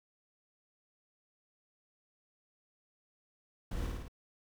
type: noise with echo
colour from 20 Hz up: brown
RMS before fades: -38 dBFS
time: 3.71-3.87 s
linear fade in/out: 5 ms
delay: 53 ms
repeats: 4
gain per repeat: -2 dB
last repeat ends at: 4.082 s
effects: none